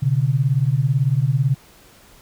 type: beating tone pair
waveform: sine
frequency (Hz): 125.5 / 143.5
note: B2 / D3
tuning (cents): +28 / -40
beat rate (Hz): 18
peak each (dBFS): -18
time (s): 0.02-1.55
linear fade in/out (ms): 10
effects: pink hiss -49 dBFS RMS until 2.21 s